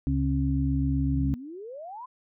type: harmonic tone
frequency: 67.9 Hz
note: C#2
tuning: 35 cents flat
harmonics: 1 / 2 / 4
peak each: -27 / -27 / -27 dBFS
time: 0.07-1.34 s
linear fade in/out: 0 ms
type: exponential sweep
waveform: sine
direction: up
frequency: 146.83 to 1046.5 Hz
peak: -37 dBFS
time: 1.13-2.06 s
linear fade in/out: 10 ms
effects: none